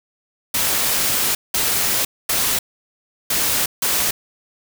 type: noise bursts at uneven times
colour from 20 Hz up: white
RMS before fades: -19 dBFS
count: 5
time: 0.54-1.35 / 1.54-2.05 / 2.29-2.59 / 3.3-3.66 / 3.82-4.11 s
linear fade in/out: 5 ms
effects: none